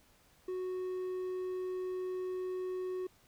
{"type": "tone", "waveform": "triangle", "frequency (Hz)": 368.8, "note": "F#4", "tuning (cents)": -6, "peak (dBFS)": -33, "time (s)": [0.48, 3.07], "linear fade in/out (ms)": 5, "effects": ["pink hiss -66 dBFS RMS until 3.27 s"]}